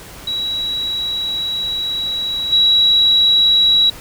sine tone with level steps, 3889 Hz, B7, 27 cents flat, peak -18 / -9 dBFS, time 0.27-3.9 s, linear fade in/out 5 ms, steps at 2.52 s, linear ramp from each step 10 ms, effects pink hiss -36 dBFS RMS until 4 s

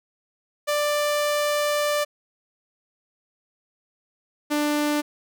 sawtooth tone pair in turn, 590 / 296 Hz, D5 / D4, +8 / +14 cents, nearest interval octave, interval 1194 cents, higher first, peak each -17 dBFS, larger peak neither, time 0.67-2.05 / 4.5-5.02 s, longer first, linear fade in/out 20 ms, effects none

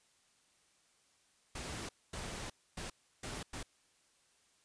pink noise bursts at uneven times, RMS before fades -43 dBFS, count 5, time 1.55-1.89 / 2.13-2.5 / 2.77-2.9 / 3.23-3.43 / 3.53-3.63 s, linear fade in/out 5 ms, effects white hiss -71 dBFS RMS until 4.64 s + resampled to 22050 Hz

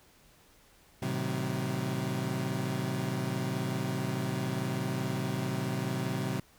30% pulse chord, A diminished seventh, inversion none, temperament equal with one note detuned, 110 / 130.81 / 155.56 / 188.88 Hz, A2 / C3 / Eb3 / Gb3, 0 / 0 / 0 / +36 cents, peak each -37 / -31 / -36 / -33 dBFS, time 1.02-6.4 s, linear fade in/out 5 ms, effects pink hiss -61 dBFS RMS until 6.58 s

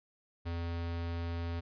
square tone, 84.8 Hz, E2, 50 cents sharp, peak -35 dBFS, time 0.45-1.61 s, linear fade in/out 20 ms, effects resampled to 11025 Hz

